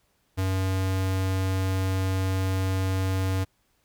square tone, 94.7 Hz, F#2, 41 cents sharp, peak -24 dBFS, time 0.37-3.45 s, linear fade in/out 20 ms, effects pink hiss -69 dBFS RMS until 3.84 s

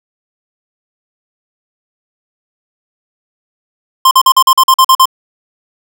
square tone bursts, 1049 Hz, C6, 4 cents sharp, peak -4 dBFS, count 10, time 4.05-5.056 s, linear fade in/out 5 ms, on 61 ms, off 44 ms, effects none

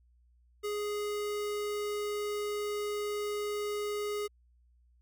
square tone, 415.3 Hz, G#4, in tune, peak -33 dBFS, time 0.63-4.28 s, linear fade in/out 20 ms, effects added 60 Hz sine -62 dBFS peak until 5.01 s

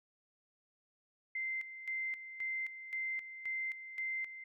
sine tone with tremolo, 2081 Hz, C7, 10 cents flat, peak -35 dBFS, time 1.35-4.44 s, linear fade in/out 5 ms, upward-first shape square, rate 1.9 Hz, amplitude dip 70%, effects none

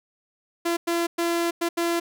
sawtooth tone bursts at uneven times, 340 Hz, F4, 46 cents flat, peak -18 dBFS, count 5, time 0.65-0.77 / 0.87-1.07 / 1.18-1.51 / 1.61-1.69 / 1.77-2 s, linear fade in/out 10 ms, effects none

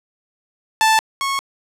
sawtooth tone pair in turn, 880 / 1097.6 Hz, A5 / C#6, 0 / -17 cents, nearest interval major third, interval 383 cents, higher second, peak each -8 / -15 dBFS, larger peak first, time 0.81-0.99 / 1.21-1.39 s, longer neither, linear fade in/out 0 ms, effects low-pass 11000 Hz 12 dB/octave

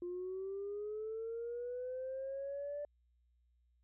sine linear sweep, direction up, 349.2 to 587.3 Hz, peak -38 dBFS, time 0.02-2.85 s, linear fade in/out 2 ms, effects tanh soft clip ceiling -35 dBFS + added 60 Hz sine -70 dBFS peak until 3.83 s

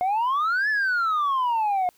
sine exponential two-way sweep, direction up then down, 710 to 1760 to 710 Hz, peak -18 dBFS, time 0.01-1.89 s, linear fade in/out 0 ms, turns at 0.69 s, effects tanh soft clip ceiling -19 dBFS + white hiss -61 dBFS RMS until 1.97 s

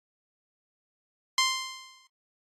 10% pulse tone with exponential decay, 1046.5 Hz, C6, in tune, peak -11 dBFS, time 1.38-2.07 s, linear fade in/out 2 ms, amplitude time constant 150 ms, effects AAC 32 kbps

